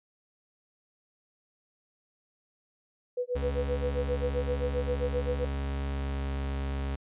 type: tone with tremolo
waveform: sine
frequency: 493.9 Hz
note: B4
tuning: in tune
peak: -26 dBFS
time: 3.17-5.45 s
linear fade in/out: 5 ms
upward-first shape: sine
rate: 7.6 Hz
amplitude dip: 100%
type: tone with pitch glide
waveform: 40% pulse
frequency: 69.3 to 68.58 Hz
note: C#2 to C#2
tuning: 0 to -18 cents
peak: -29 dBFS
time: 3.35-6.96 s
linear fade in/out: 10 ms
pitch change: -18 cents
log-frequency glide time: 5.57-6.32 s
effects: resampled to 8000 Hz